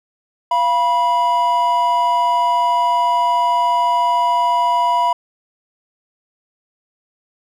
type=tone pair together; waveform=triangle; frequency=691 / 977.2 Hz; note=F5 / B5; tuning=-19 / -19 cents; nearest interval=tritone; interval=600 cents; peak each=-18 / -12 dBFS; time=0.51-5.13 s; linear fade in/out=5 ms; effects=none